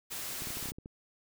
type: noise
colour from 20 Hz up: white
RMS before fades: -39 dBFS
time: 0.1-0.72 s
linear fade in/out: 20 ms
type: clicks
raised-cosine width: 3 ms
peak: -31 dBFS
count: 10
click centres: 0.421 / 0.472 / 0.505 / 0.571 / 0.627 / 0.657 / 0.688 / 0.719 / 0.785 / 0.859 s
effects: none